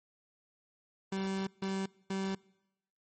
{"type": "tone bursts at uneven times", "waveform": "30% pulse", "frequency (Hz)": 192.9, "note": "G3", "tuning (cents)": -28, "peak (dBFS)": -30, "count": 3, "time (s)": [[1.12, 1.47], [1.62, 1.86], [2.1, 2.35]], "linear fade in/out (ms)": 5, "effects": ["noise-tail reverb RT60 0.9 s tail -24 dB re dry", "MP3 32 kbps"]}